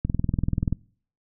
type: click train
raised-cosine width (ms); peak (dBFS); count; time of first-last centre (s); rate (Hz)
5; -11; 15; 0.05-0.726; 20.7
effects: noise-tail reverb RT60 0.5 s tail -24 dB re dry